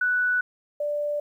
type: tone pair in turn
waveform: sine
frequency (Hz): 1482 / 588.1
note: F#6 / D5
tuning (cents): +2 / +2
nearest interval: octave + major third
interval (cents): 1600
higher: first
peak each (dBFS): -20 / -24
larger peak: first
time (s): 0.01-0.41 / 0.8-1.2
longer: neither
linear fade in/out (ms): 5
effects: 10-bit